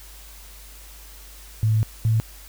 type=tone pair in turn; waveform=sine; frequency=109.5 / 111.54 Hz; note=A2 / A2; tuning=-8 / +24 cents; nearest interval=unison; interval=32 cents; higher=second; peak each=-16 dBFS; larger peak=neither; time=1.63-1.83 / 2.05-2.2 s; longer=first; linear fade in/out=0 ms; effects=added 50 Hz sine -43 dBFS peak until 2.48 s + white hiss -46 dBFS RMS until 2.48 s